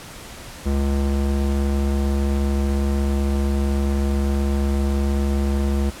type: tone with band-pass filter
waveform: square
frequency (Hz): 69.3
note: C#2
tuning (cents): 0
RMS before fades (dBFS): -20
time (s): 0.65-5.91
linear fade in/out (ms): 20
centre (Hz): 200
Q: 0.52
effects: pink hiss -38 dBFS RMS until 6 s + low-pass 12000 Hz 12 dB/octave